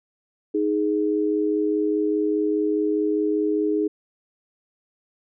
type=tone pair together; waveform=sine; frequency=312.2 / 417.1 Hz; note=D#4 / G#4; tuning=+6 / +7 cents; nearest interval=perfect fourth; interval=501 cents; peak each=-22 dBFS; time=0.54-3.88 s; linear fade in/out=10 ms; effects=none